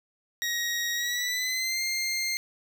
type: tone with pitch glide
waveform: 20% pulse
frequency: 1890 to 2109 Hz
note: A#6 to C7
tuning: +23 to +13 cents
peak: -22 dBFS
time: 0.42-2.37 s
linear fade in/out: 0 ms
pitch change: +190 cents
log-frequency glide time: 0.94-1.82 s
effects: none